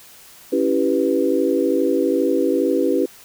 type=chord; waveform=sine; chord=C# half-diminished seventh; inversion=none; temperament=equal; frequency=277.2 / 329.6 / 392 / 493.9 Hz; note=C#4 / E4 / G4 / B4; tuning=0 / 0 / 0 / 0 cents; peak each=-21 dBFS; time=0.52-3.06 s; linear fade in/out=10 ms; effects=white hiss -45 dBFS RMS until 3.24 s